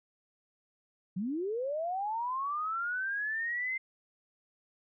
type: linear sweep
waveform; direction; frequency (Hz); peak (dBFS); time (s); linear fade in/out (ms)
sine; up; 170 to 2093; -31; 1.16-3.78; 10
effects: none